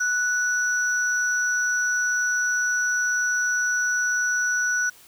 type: tone pair together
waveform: sine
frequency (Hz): 1477 / 5882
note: F#6 / F#8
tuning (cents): -3 / -11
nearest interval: 2 octaves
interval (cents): 2392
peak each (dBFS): -21 / -28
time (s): 0-4.9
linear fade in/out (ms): 10
effects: white hiss -51 dBFS RMS until 5.07 s